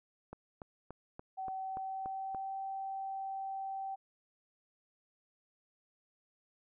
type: click train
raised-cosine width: 1 ms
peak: -31 dBFS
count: 8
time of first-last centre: 0.33-2.347 s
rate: 3.47 Hz
type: tone with pitch glide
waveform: sine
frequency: 762 to 775.3 Hz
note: G5 to G5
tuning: -49 to -19 cents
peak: -37 dBFS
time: 1.37-3.96 s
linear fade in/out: 20 ms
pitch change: +30 cents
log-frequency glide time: 1.48-2.55 s
effects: none